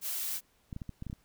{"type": "noise", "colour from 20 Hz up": "blue", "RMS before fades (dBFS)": -35, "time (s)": [0.01, 0.41], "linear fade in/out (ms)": 50}
{"type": "clicks", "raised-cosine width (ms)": 5, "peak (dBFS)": -27, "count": 8, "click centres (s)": [0.728, 0.764, 0.818, 0.893, 1.024, 1.067, 1.099, 1.129]}
{"effects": ["pink hiss -69 dBFS RMS until 1.24 s"]}